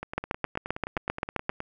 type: two click trains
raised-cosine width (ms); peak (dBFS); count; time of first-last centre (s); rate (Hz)
0.5; -19 / -11; 16 / 11; 0.03-1.604 / 0.18-1.494; 9.53 / 7.61
effects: none